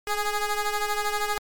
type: ring-modulated tone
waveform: 15% pulse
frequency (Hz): 415.3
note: G#4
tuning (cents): 0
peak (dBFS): -15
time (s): 0.07-1.38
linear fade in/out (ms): 2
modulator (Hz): 409
effects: MP3 96 kbps